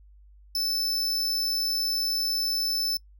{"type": "tone", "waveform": "45% pulse", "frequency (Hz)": 5274, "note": "E8", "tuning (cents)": 0, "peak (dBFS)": -25, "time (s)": [0.55, 2.97], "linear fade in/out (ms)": 2, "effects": ["noise-tail reverb RT60 0.1 s tail -23 dB re dry", "added 50 Hz sine -50 dBFS peak until 3.19 s"]}